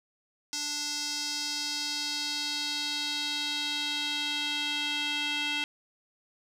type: tone with band-pass filter sweep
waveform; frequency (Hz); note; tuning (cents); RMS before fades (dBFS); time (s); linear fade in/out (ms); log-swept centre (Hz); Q
square; 293.7; D4; 0; -32; 0.53-5.64; 0; 5600 to 3000; 2.9
effects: none